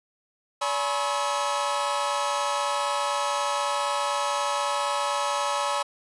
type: tone cluster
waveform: 45% pulse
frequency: 573 / 845 / 975 / 1079 / 1295 Hz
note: D5 / G#5 / B5 / C#6 / E6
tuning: -43 / +30 / -23 / -47 / -31 cents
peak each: -31 dBFS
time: 0.61-5.83 s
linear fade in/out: 10 ms
effects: resampled to 24000 Hz